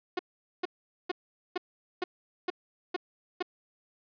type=tone bursts; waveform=sawtooth; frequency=361.9 Hz; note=F#4; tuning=38 cents flat; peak=-24 dBFS; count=8; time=0.17-3.426 s; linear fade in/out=5 ms; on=22 ms; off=440 ms; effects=resampled to 11025 Hz + 11-bit